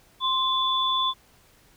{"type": "tone pair together", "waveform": "sine", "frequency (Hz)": [1046.5, 3468], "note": ["C6", "A7"], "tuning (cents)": [0, -26], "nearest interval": "octave + major sixth", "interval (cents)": 2074, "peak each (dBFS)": -24, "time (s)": [0.2, 1.14], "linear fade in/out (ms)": 50, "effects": ["pink hiss -58 dBFS RMS until 1.76 s"]}